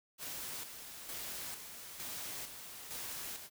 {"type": "noise with tremolo", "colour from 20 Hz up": "white", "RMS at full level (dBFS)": -43, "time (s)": [0.18, 3.5], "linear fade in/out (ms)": 50, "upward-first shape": "square", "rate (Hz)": 1.1, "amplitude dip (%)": 50, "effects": []}